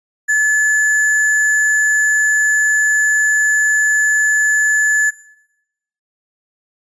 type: tone with sample-and-hold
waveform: sine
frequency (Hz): 1722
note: A6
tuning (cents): -38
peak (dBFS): -10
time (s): 0.28-5.11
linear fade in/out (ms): 20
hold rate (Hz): 8820
effects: noise-tail reverb RT60 0.9 s tail -19 dB re dry + resampled to 22050 Hz